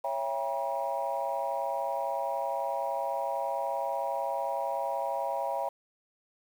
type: chord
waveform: sine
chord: C# diminished seventh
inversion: none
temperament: just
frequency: 554.4 / 665.2 / 798.3 / 957.9 Hz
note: C#5 / E5 / G5 / Bb5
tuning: 0 / +16 / +31 / +47 cents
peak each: -34 dBFS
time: 0.04-5.69 s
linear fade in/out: 5 ms
effects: tanh soft clip ceiling -20 dBFS + 9-bit